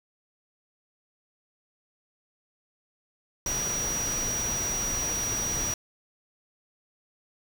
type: tone in noise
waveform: sine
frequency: 5780 Hz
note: F#8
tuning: 41 cents flat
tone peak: -28 dBFS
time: 3.46-5.74 s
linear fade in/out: 2 ms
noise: pink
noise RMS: -34 dBFS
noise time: 3.46-5.74 s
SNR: +3 dB
effects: none